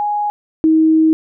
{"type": "tone pair in turn", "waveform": "sine", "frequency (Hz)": [831, 317.6], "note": ["G#5", "D#4"], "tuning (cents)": [1, 36], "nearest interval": "octave + perfect fourth", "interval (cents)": 1665, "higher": "first", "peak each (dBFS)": [-15, -8], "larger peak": "second", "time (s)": [[0, 0.3], [0.64, 1.13]], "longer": "second", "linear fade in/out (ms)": 0, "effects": []}